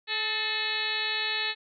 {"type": "harmonic tone with a mistuned harmonic", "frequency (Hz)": 430.4, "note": "A4", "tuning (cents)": -38, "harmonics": [1, 2, 3, 4, 5, 6, 7, 8, 9, 10], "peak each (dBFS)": [-43, -40, -43, -33, -38, -34, -40, -37, -33, -35], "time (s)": [0.07, 1.55], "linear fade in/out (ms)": 50, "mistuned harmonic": 4, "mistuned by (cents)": 44, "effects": []}